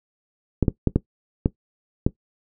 clicks, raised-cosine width 3 ms, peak -4 dBFS, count 6, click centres 0.627 / 0.682 / 0.873 / 0.96 / 1.459 / 2.065 s, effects noise-tail reverb RT60 0.1 s tail -17 dB re dry

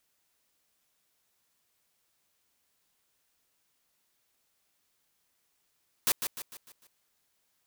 white noise with echo, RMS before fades -25 dBFS, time 6.07-6.12 s, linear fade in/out 0 ms, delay 150 ms, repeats 5, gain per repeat -7 dB, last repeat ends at 6.87 s, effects white hiss -75 dBFS RMS until 7.66 s

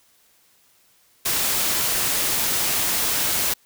white noise, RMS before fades -22 dBFS, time 1.25-3.54 s, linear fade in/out 10 ms, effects white hiss -59 dBFS RMS until 3.65 s

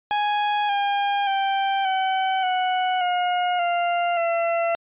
40% pulse tone with pitch steps, 830.6 / 806.5 / 783.1 / 760.3 / 738.3 / 716.8 / 696 / 675.8 Hz, G#5 / G5 / G5 / F#5 / F#5 / F5 / F5 / E5, 0 / +49 / -2 / +47 / -4 / +45 / -6 / +43 cents, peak -19 dBFS, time 0.11-4.75 s, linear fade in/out 0 ms, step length 580 ms, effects resampled to 8000 Hz

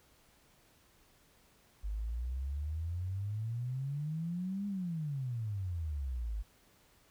sine exponential two-way sweep, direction up then down, 49.76 to 205.2 to 49.76 Hz, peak -34 dBFS, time 1.83-6.43 s, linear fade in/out 20 ms, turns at 4.67 s, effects pink hiss -66 dBFS RMS until 7.1 s

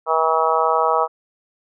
harmonic tone, 160.8 Hz, E3, 43 cents flat, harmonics 3 / 4 / 5 / 6 / 7 / 8, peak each -22 / -22 / -22 / -22 / -22 / -22 dBFS, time 0.06-1.08 s, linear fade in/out 50 ms, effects none

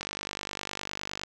click train, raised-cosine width 0.2 ms, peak -16 dBFS, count 62, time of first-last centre 0.01-1.235 s, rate 49.8 Hz, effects none

